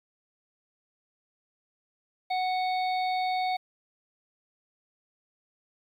harmonic tone, 740 Hz, F#5, in tune, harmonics 1 / 3 / 5 / 6, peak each -26 / -36 / -40 / -42 dBFS, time 2.3-3.57 s, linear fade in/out 10 ms, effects 10-bit

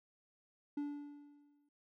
triangle tone with exponential decay, 289.8 Hz, D4, 23 cents flat, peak -33 dBFS, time 0.77-1.69 s, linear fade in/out 5 ms, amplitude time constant 200 ms, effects none

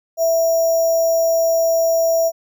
sine tone with sample-and-hold, 659.3 Hz, E5, in tune, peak -13 dBFS, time 0.17-2.32 s, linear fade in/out 50 ms, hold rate 6300 Hz, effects none

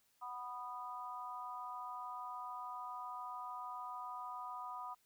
harmonic tone, 246.9 Hz, B3, in tune, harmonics 3 / 4 / 5, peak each -50 / -46 / -47 dBFS, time 0.21-4.95 s, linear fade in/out 20 ms, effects white hiss -75 dBFS RMS until 5.05 s

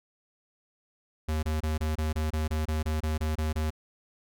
square tone bursts, 77.78 Hz, D#2, in tune, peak -27 dBFS, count 14, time 1.28-3.705 s, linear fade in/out 10 ms, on 150 ms, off 25 ms, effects none

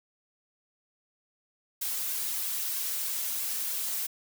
blue noise with flanger, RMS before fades -32 dBFS, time 1.81-4.07 s, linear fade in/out 10 ms, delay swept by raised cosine 1.8 to 4.7 ms, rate 3.1 Hz, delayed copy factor +0.85, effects none

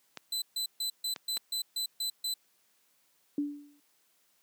clicks, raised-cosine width 0.2 ms, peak -22 dBFS, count 3, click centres 0.173 / 1.162 / 1.371 s
sawtooth tone bursts, 4022 Hz, B7, 31 cents sharp, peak -28 dBFS, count 9, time 0.32-2.34 s, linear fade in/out 5 ms, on 100 ms, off 140 ms
sine tone with exponential decay, 290 Hz, D4, 22 cents flat, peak -25 dBFS, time 3.38-3.8 s, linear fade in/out 2 ms, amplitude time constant 90 ms
effects white hiss -70 dBFS RMS until 4.42 s + high-pass 150 Hz 12 dB/octave

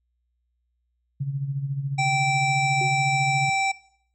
sine tone with tremolo, 138.59 Hz, C#3, in tune, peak -22 dBFS, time 1.2-3.5 s, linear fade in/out 10 ms, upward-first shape sine, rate 14 Hz, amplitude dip 60%
harmonic tone, 778 Hz, G5, 13 cents flat, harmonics 1 / 3 / 5 / 7 / 9 / 10, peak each -23 / -25 / -37 / -37 / -41 / -36 dBFS, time 1.98-3.72 s, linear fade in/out 10 ms
sine tone with exponential decay, 370 Hz, F#4, in tune, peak -28 dBFS, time 2.81-3.07 s, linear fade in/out 2 ms, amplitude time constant 56 ms
effects noise-tail reverb RT60 0.6 s tail -19 dB re dry + added 60 Hz sine -70 dBFS peak until 4.14 s

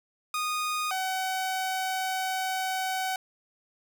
sawtooth tone pair in turn, 1235 / 754.5 Hz, D#6 / F#5, -13 / +34 cents, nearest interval major sixth, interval 853 cents, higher first, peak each -24 dBFS, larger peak neither, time 0.34-0.91 / 0.91-3.16 s, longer second, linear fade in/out 2 ms, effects none

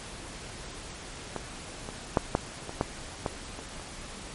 clicks, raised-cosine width 1 ms, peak -17 / -22 / -6 / -8 / -21 / -10 / -13 / -25 / -27 dBFS, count 9, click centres 1.363 / 1.889 / 2.172 / 2.351 / 2.694 / 2.811 / 3.262 / 3.59 / 3.797 s, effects pink hiss -42 dBFS RMS until 4.34 s + MP3 48 kbps

